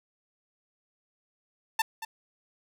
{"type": "tone with echo", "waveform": "sawtooth", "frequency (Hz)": 892, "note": "A5", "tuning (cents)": 23, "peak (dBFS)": -19, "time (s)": [1.79, 1.82], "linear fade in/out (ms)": 5, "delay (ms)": 230, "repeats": 1, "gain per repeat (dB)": -12, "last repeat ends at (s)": 2.05, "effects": []}